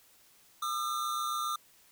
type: tone pair together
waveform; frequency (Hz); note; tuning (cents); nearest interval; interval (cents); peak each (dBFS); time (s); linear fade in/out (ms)
square; 1206 / 1333.1; D6 / E6; +46 / +19; major second; 173; -33 / -38; 0.62-1.56; 5
effects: white hiss -62 dBFS RMS until 1.91 s